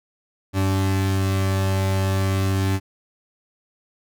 40% pulse tone pair together, 96.3 / 288.6 Hz, G2 / D4, -30 / -30 cents, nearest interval octave + perfect fifth, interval 1900 cents, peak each -18 / -27 dBFS, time 0.53-2.8 s, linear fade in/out 50 ms, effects none

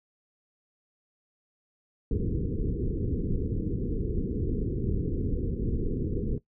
pink low-pass noise, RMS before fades -29 dBFS, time 2.11-6.38 s, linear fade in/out 2 ms, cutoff 470 Hz, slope 96 dB/octave, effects noise-tail reverb RT60 0.1 s tail -17 dB re dry

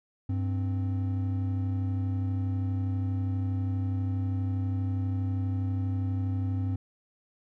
triangle tone pair together, 97.99 / 261.6 Hz, G2 / C4, 0 / 0 cents, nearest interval octave + perfect fourth, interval 1700 cents, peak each -25 / -33 dBFS, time 0.29-6.76 s, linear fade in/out 5 ms, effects none

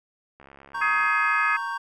click train, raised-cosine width 0.5 ms, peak -32 dBFS, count 47, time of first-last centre 0.4-1.067 s, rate 69 Hz
triangle chord, G diminished, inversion first, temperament equal, 932.3 / 1108.7 / 1568 Hz, Bb5 / Db6 / G6, 0 / 0 / 0 cents, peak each -30 dBFS, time 0.74-1.78 s, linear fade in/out 10 ms
harmonic tone, 420.3 Hz, G#4, 21 cents sharp, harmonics 3 / 4 / 5 / 6, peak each -24 / -24 / -29 / -30 dBFS, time 0.81-1.57 s, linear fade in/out 10 ms
effects none

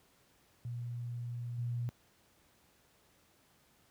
sine tone with level steps, 120 Hz, B2, 49 cents flat, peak -37 / -33 dBFS, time 0.65-1.89 s, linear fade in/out 0 ms, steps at 1.58 s, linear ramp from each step 5 ms, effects pink hiss -68 dBFS RMS until 3.9 s + high-pass 60 Hz 12 dB/octave

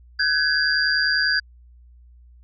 sine tone cluster, 1519 / 1669 / 4775 Hz, F#6 / G#6 / D8, +45 / +8 / +28 cents, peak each -22 dBFS, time 0.19-1.4 s, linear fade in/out 10 ms, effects added 60 Hz sine -46 dBFS peak until 2.43 s

